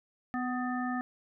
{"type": "harmonic tone with a mistuned harmonic", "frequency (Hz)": 249.6, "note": "B3", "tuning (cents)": 19, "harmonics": [1, 3, 5, 7], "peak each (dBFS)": [-32, -37, -39, -40], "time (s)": [0.34, 1.01], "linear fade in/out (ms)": 0, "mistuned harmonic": 7, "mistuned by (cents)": 34, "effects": []}